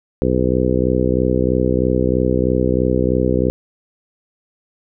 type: harmonic tone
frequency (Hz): 63.1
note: B1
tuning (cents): +38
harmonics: 1 / 2 / 3 / 4 / 5 / 6 / 7 / 8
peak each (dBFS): -22 / -22 / -22 / -22 / -22 / -22 / -22 / -22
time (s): 0.22-3.5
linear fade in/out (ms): 0
effects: none